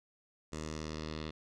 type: tone with low-pass filter sweep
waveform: 10% pulse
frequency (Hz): 77.78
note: D#2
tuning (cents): 0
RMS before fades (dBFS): -41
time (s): 0.52-1.31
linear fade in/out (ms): 10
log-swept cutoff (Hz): 7400 to 3900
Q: 2.4
effects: none